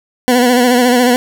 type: tone with vibrato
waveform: 20% pulse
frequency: 246.9 Hz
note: B3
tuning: in tune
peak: -3 dBFS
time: 0.28-1.16 s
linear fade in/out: 0 ms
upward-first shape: sine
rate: 14 Hz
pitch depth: 52 cents each way
effects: none